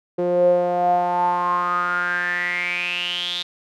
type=tone with band-pass filter sweep; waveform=sawtooth; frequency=176.8 Hz; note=F3; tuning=22 cents sharp; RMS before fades=-21 dBFS; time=0.18-3.43 s; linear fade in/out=10 ms; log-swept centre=440 to 3700 Hz; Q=9.6; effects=none